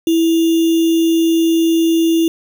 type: tone with sample-and-hold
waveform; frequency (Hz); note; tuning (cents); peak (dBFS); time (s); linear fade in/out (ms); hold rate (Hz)
sine; 329.6; E4; 0; -10; 0.07-2.28; 2; 3150
effects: none